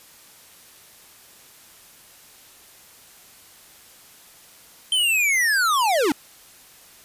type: linear sweep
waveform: square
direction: down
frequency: 3136 to 257.2 Hz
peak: -18 dBFS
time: 4.92-6.12 s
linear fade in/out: 2 ms
effects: white hiss -49 dBFS RMS until 7.04 s + resampled to 32000 Hz